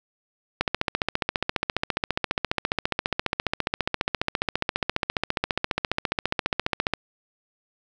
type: click train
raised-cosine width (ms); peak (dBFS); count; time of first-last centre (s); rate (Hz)
0.3; -6; 94; 0.61-6.937; 14.7
effects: none